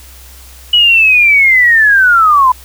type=linear sweep; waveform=sine; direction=down; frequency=2946 to 985 Hz; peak=-4 dBFS; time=0.73-2.52 s; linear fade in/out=5 ms; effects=added 64 Hz sine -35 dBFS peak until 2.64 s + white hiss -38 dBFS RMS until 2.64 s